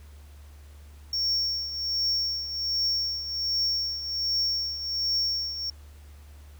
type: tone with tremolo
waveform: triangle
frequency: 5490 Hz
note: F8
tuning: 31 cents flat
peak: -21 dBFS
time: 1.13-5.7 s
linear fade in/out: 2 ms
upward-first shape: triangle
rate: 1.3 Hz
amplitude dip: 70%
effects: added 73 Hz sine -45 dBFS peak until 6.59 s + pink hiss -58 dBFS RMS until 6.59 s